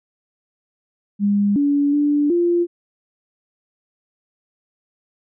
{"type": "tone with pitch steps", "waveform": "sine", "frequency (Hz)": [203, 285.9, 292, 346.5], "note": ["G#3", "D4", "D4", "F4"], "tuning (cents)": [-39, -46, -10, -14], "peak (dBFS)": -14, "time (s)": [1.19, 2.67], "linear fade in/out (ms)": 50, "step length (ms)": 370, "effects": []}